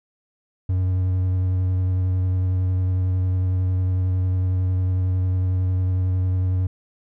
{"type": "tone with vibrato", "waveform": "triangle", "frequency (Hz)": 92.3, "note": "F#2", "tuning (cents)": -4, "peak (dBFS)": -16, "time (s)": [0.69, 6.67], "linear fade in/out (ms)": 5, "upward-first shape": "triangle", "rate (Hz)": 11, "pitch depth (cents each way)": 18, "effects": []}